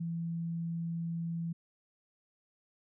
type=tone; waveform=sine; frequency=167.3 Hz; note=E3; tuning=26 cents sharp; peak=-33 dBFS; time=0-1.53 s; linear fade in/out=10 ms; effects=none